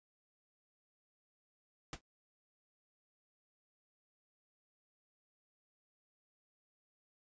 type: noise with exponential decay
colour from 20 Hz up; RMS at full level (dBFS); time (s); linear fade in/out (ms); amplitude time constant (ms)
pink; -38; 1.93-2.01; 1; 16
effects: noise-tail reverb RT60 0.1 s tail -25 dB re dry + resampled to 16000 Hz